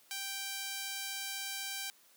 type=tone with high-pass filter; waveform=sawtooth; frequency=784 Hz; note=G5; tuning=in tune; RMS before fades=-40 dBFS; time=0.11-1.9 s; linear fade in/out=0 ms; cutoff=2500 Hz; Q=0.57; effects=white hiss -64 dBFS RMS until 2.16 s + high-pass 200 Hz 12 dB/octave